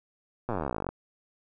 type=slowing click train; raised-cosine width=1 ms; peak=-17 dBFS; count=29; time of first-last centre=0.49-0.89 s; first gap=8 ms; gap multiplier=1.04; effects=none